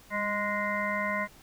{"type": "harmonic tone with a mistuned harmonic", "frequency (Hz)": 207.7, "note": "G#3", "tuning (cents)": 0, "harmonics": [1, 3, 5, 7, 9, 10], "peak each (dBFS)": [-36, -34, -33, -38, -35, -34], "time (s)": [0.1, 1.28], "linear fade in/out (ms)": 50, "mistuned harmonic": 1, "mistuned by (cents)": -42, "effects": ["pink hiss -55 dBFS RMS until 1.42 s"]}